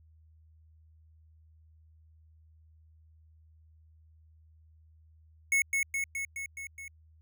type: tone with echo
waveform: square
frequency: 2194 Hz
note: C#7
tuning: 18 cents flat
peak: -24 dBFS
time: 5.52-5.62 s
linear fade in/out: 2 ms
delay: 210 ms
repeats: 6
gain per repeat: -3 dB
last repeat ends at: 6.88 s
effects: added 79 Hz sine -57 dBFS peak until 7.21 s